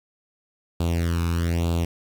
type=tone with flanger; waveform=sawtooth; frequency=84.6 Hz; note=E2; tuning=45 cents sharp; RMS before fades=-23 dBFS; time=0.8-1.85 s; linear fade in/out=5 ms; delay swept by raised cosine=0.26 to 0.79 ms; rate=1.1 Hz; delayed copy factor=+0.85; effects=8-bit